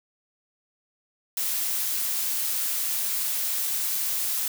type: noise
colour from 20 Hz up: blue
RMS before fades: -27 dBFS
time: 1.37-4.48 s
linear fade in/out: 2 ms
effects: none